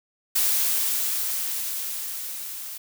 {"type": "noise with level ramp", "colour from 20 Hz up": "blue", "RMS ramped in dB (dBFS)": [-21, -36], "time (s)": [0.35, 2.78], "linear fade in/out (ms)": 10, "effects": []}